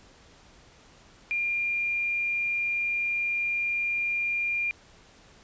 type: tone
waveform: sine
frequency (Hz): 2400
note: D7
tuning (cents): +37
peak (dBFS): -25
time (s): 1.31-4.71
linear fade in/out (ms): 0
effects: pink hiss -55 dBFS RMS until 5.43 s + resampled to 16000 Hz